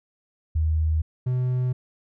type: tone pair in turn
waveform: sine / triangle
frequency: 78.8 / 126.29 Hz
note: D#2 / B2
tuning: +23 / +39 cents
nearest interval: minor sixth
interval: 816 cents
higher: second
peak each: -19 dBFS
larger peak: neither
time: 0.55-1.02 / 1.26-1.73 s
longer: neither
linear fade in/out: 10 ms
effects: none